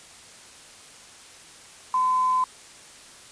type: tone with quantisation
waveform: sine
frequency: 1021 Hz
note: C6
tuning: 43 cents flat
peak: -19 dBFS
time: 1.94-2.44 s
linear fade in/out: 2 ms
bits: 7
effects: white hiss -47 dBFS RMS until 3.31 s + resampled to 22050 Hz